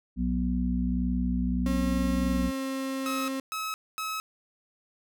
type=harmonic tone; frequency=61.7 Hz; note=B1; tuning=1 cent flat; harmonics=1 / 3 / 4; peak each=-29 / -29 / -29 dBFS; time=0.16-2.52 s; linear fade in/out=50 ms
type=tone with pitch glide; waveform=35% pulse; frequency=270 to 267.1 Hz; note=C#4 to C4; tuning=-45 to +36 cents; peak=-28 dBFS; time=1.66-3.4 s; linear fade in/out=2 ms; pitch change=-19 cents; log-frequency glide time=2.27-2.62 s
type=tone bursts; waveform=sawtooth; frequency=1286 Hz; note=E6; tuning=43 cents flat; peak=-27 dBFS; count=3; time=3.06-4.2 s; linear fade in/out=0 ms; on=220 ms; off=240 ms
effects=none